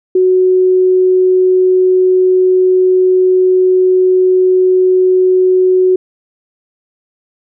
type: tone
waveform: sine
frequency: 370 Hz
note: F#4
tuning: in tune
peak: -6 dBFS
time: 0.15-5.96 s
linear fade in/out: 5 ms
effects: none